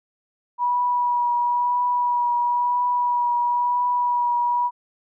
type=tone with vibrato; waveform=sine; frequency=971 Hz; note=B5; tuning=30 cents flat; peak=-18 dBFS; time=0.58-4.71 s; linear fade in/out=50 ms; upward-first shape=triangle; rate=0.99 Hz; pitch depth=18 cents each way; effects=none